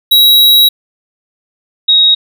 square / sine tone pair in turn, 3860 / 3783 Hz, B7 / A#7, -40 / +25 cents, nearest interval unison, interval 35 cents, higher first, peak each -4 dBFS, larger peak neither, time 0.11-0.69 / 1.88-2.15 s, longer first, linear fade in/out 10 ms, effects none

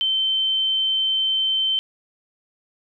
sine tone, 3095 Hz, G7, 23 cents flat, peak -18 dBFS, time 0.01-1.79 s, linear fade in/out 0 ms, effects none

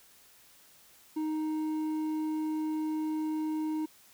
sine tone with hard clipping, 311.1 Hz, D#4, in tune, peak -31 dBFS, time 1.16-3.86 s, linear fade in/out 10 ms, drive 5 dB, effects white hiss -59 dBFS RMS until 4.13 s

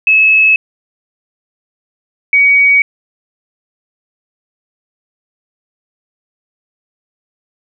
sine tone pair in turn, 2589 / 2255 Hz, E7 / C#7, -32 / +29 cents, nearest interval major second, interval 239 cents, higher first, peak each -5 dBFS, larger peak neither, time 0.07-0.56 / 2.33-2.82 s, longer neither, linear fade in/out 2 ms, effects none

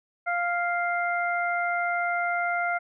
harmonic tone, 698.5 Hz, F5, in tune, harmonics 1 / 2 / 3, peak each -27 / -28 / -31 dBFS, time 0.26-2.79 s, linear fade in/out 20 ms, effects none

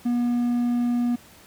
triangle tone, 241.2 Hz, B3, 41 cents flat, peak -18 dBFS, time 0.05-1.16 s, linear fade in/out 10 ms, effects pink hiss -50 dBFS RMS until 1.46 s + high-pass 60 Hz 12 dB/octave

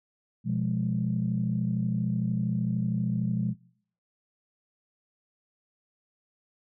sine chord, F diminished, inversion second, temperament equal, 123.47 / 174.61 / 207.7 Hz, Cb3 / F3 / Ab3, 0 / 0 / 0 cents, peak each -29 dBFS, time 0.44-3.55 s, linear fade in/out 50 ms, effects noise-tail reverb RT60 0.6 s tail -22 dB re dry + tanh soft clip ceiling -16 dBFS

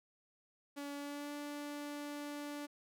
sawtooth tone with pitch glide, 285.1 to 291.4 Hz, C#4 to D4, +49 to -13 cents, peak -38 dBFS, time 0.76-2.67 s, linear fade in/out 20 ms, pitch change +38 cents, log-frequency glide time 0.95-1.33 s, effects none

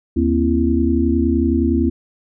sine tone cluster, 76.3 / 236.3 / 267.1 / 335.6 Hz, D#2 / A#3 / C4 / E4, -33 / +24 / +36 / +31 cents, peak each -19 dBFS, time 0.16-1.9 s, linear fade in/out 10 ms, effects none

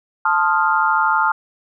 sine chord, F dominant seventh, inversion first, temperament equal, 880 / 1046.5 / 1244.5 / 1396.9 Hz, A5 / C6 / Eb6 / F6, 0 / 0 / 0 / 0 cents, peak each -18 / -23 / -20 / -18 dBFS, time 0.25-1.32 s, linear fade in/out 5 ms, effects none

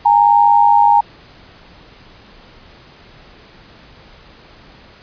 sine tone pair together, 823.2 / 924 Hz, G#5 / A#5, -16 / -16 cents, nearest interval major second, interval 200 cents, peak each -10 dBFS, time 0.05-1.01 s, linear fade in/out 10 ms, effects pink hiss -43 dBFS RMS until 5.02 s + resampled to 11025 Hz

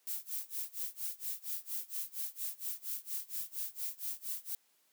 violet noise with tremolo, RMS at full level -37 dBFS, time 0.07-4.55 s, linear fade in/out 0 ms, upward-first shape sine, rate 4.3 Hz, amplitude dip 95%, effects white hiss -72 dBFS RMS until 4.92 s + high-pass 200 Hz 12 dB/octave

